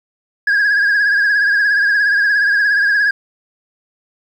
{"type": "tone with vibrato", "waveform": "sine", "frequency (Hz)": 1647, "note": "G#6", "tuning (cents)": -15, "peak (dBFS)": -8, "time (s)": [0.47, 3.11], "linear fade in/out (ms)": 5, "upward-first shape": "triangle", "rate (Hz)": 17, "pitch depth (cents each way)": 71, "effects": ["tanh soft clip ceiling -10 dBFS", "8-bit"]}